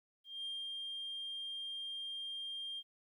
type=tone with ADSR envelope; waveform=sine; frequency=3200 Hz; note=G7; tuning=35 cents sharp; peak=-37 dBFS; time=0.24-2.83 s; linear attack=210 ms; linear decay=220 ms; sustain=-2 dB; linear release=47 ms; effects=tanh soft clip ceiling -37 dBFS + 13-bit